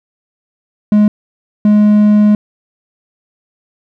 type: tone bursts at uneven times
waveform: triangle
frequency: 209.5 Hz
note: G#3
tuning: 15 cents sharp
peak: -3 dBFS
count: 2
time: 0.92-1.08 / 1.65-2.35 s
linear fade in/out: 2 ms
effects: none